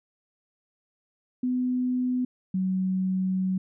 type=tone pair in turn; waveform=sine; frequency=251.3 / 187.39 Hz; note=B3 / F#3; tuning=+30 / +22 cents; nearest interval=perfect fourth; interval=508 cents; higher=first; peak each=-23 / -23 dBFS; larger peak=neither; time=1.43-2.25 / 2.54-3.58 s; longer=second; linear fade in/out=5 ms; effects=none